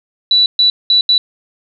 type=tone bursts at uneven times; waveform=sine; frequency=3951 Hz; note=B7; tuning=in tune; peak=-7 dBFS; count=4; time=0.31-0.46 / 0.59-0.7 / 0.9-1.01 / 1.09-1.18 s; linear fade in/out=2 ms; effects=none